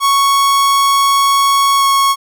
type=tone with pitch glide; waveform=45% pulse; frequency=1108.7 to 1101 Hz; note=C#6 to C#6; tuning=0 to -12 cents; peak=-9 dBFS; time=0-2.16 s; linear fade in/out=50 ms; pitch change=-12 cents; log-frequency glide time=1.77-1.84 s; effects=none